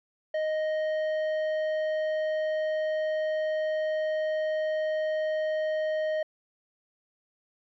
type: tone with tanh clipping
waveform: sine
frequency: 622.3 Hz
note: D#5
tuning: in tune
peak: -27 dBFS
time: 0.34-6.23 s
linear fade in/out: 5 ms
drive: 9 dB
effects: MP3 96 kbps